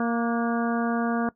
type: harmonic tone with a mistuned harmonic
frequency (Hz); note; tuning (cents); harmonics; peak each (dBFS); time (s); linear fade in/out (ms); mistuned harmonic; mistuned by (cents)
233.1; A#3; 0; 1 / 2 / 3 / 4 / 5 / 6 / 7; -24 / -31 / -31 / -38 / -34 / -34 / -38; 0-1.29; 2; 6; +47
effects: noise-tail reverb RT60 0.1 s tail -19 dB re dry